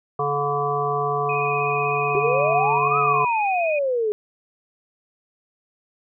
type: harmonic tone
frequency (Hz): 143.9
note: D3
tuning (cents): -35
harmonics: 1 / 3 / 5 / 7 / 8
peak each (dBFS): -30 / -25 / -26 / -29 / -25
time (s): 0.19-3.25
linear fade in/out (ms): 5
type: tone with vibrato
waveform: sine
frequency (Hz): 2489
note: D#7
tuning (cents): 0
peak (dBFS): -26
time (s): 1.29-3.79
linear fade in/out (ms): 5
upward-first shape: sine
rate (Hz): 16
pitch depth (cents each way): 23
type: exponential two-way sweep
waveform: sine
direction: up then down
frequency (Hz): 392 to 1299 to 412.4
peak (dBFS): -19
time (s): 2.15-4.12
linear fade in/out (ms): 0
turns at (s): 2.98
effects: none